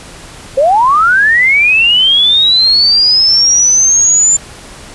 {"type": "linear sweep", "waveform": "sine", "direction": "up", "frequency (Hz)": [512, 7190], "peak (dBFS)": -5, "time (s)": [0.57, 4.37], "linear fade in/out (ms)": 10, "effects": ["pink hiss -32 dBFS RMS until 4.94 s", "resampled to 24000 Hz"]}